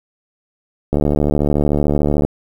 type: click train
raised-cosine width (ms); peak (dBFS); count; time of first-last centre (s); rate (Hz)
2; -3; 98; 0.93-2.25; 73.5
effects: 7-bit